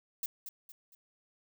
violet noise with echo, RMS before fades -35 dBFS, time 0.23-0.26 s, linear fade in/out 2 ms, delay 230 ms, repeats 3, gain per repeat -8 dB, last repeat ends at 0.95 s, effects none

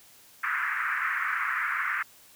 pink band-pass noise, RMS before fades -29 dBFS, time 0.43-2.03 s, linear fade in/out 10 ms, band 1200 to 2100 Hz, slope 48 dB/octave, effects white hiss -55 dBFS RMS until 2.35 s

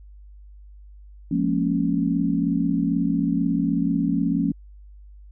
sine chord, Bb minor seventh, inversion second, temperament equal with one note detuned, 174.61 / 210.8 / 233.1 / 277.2 Hz, F3 / Ab3 / Bb3 / Db4, 0 / +26 / 0 / 0 cents, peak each -24 / -27 / -26 / -23 dBFS, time 1.31-4.52 s, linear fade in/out 5 ms, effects added 50 Hz sine -42 dBFS peak until 5.31 s

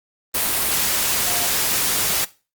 sine tone in noise, 706 Hz, F5, 19 cents sharp, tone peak -31 dBFS, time 1.26-1.47 s, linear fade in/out 10 ms, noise white, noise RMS -20 dBFS, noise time 0.34-2.25 s, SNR -14 dB, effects noise-tail reverb RT60 0.3 s tail -18 dB re dry + Opus 32 kbps

